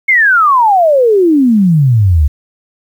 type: exponential sweep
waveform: sine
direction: down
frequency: 2200 to 69.1 Hz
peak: -5 dBFS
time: 0.08-2.28 s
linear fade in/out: 10 ms
effects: 7-bit